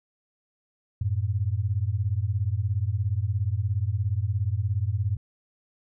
sine beating tone pair, 92.5 / 109.5 Hz, F#2 / A2, 0 / -8 cents, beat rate 17 Hz, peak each -26 dBFS, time 1.01-5.17 s, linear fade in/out 5 ms, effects none

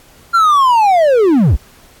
triangle linear sweep, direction down, 1396.9 to 39.72 Hz, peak -5 dBFS, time 0.33-1.57 s, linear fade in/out 20 ms, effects pink hiss -45 dBFS RMS until 2 s + AAC 64 kbps

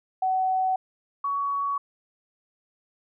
sine tone pair in turn, 752 / 1124 Hz, F#5 / C#6, +28 / +24 cents, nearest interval perfect fifth, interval 696 cents, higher second, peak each -21 / -24 dBFS, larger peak first, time 0.22-0.76 / 1.24-1.78 s, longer neither, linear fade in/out 5 ms, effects none

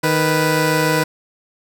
15% pulse tone pair together, 155.56 / 493.9 Hz, D#3 / B4, 0 / 0 cents, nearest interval octave + minor sixth, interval 2000 cents, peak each -11 dBFS, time 0.03-1.04 s, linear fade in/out 10 ms, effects none

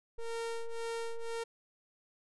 square ring-modulated tone, 230 Hz, A#3, 23 cents flat, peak -33 dBFS, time 0.18-1.44 s, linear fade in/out 10 ms, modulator 231 Hz, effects resampled to 24000 Hz

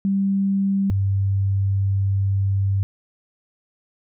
sine tone pair in turn, 196 / 98 Hz, G3 / G2, 0 / 0 cents, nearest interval octave, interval 1200 cents, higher first, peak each -17 dBFS, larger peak neither, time 0.05-0.9 / 0.9-2.83 s, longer second, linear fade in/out 0 ms, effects none

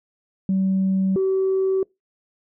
sine tone pair in turn, 190.9 / 381.8 Hz, G3 / G4, -46 / -46 cents, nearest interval octave, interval 1200 cents, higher second, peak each -16 dBFS, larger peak neither, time 0.49-1.16 / 1.16-1.83 s, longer neither, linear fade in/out 2 ms, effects noise-tail reverb RT60 0.2 s tail -25 dB re dry + tanh soft clip ceiling -14 dBFS

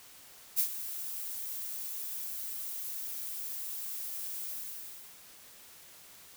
violet noise with ADSR envelope, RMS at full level -26 dBFS, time 0.56-5.2 s, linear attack 30 ms, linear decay 87 ms, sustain -13 dB, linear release 710 ms, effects white hiss -54 dBFS RMS until 6.36 s

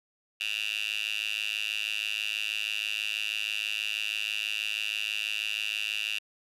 10% pulse tone with high-pass filter, 106.2 Hz, G#2, 39 cents sharp, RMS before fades -32 dBFS, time 0.4-6.19 s, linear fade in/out 10 ms, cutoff 2800 Hz, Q 9.3, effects resampled to 32000 Hz

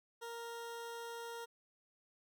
20% pulse tone, 466.2 Hz, A#4, in tune, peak -39 dBFS, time 0.21-1.46 s, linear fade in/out 20 ms, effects none

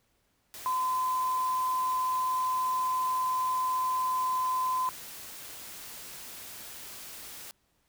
sine tone in noise, 1022 Hz, C6, 41 cents flat, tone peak -26 dBFS, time 0.66-4.89 s, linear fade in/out 0 ms, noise white, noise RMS -44 dBFS, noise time 0.54-7.51 s, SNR +15 dB, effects pink hiss -72 dBFS RMS until 7.88 s

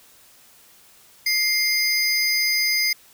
square tone pair together, 2100 / 4954 Hz, C7 / D#8, +6 / -8 cents, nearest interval octave + minor third, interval 1486 cents, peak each -22 dBFS, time 1.26-2.93 s, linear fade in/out 5 ms, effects white hiss -52 dBFS RMS until 3.13 s

